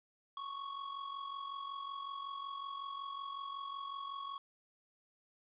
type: tone with amplitude modulation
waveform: square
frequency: 1108.7 Hz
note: C#6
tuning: in tune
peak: -39 dBFS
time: 0.37-4.38 s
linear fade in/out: 2 ms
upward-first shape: sine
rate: 45.4 Hz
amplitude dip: 60%
effects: resampled to 8000 Hz + 12-bit